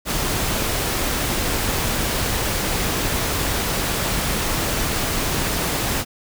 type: noise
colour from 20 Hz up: pink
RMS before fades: -22 dBFS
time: 0.05-6.05 s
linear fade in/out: 50 ms
effects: none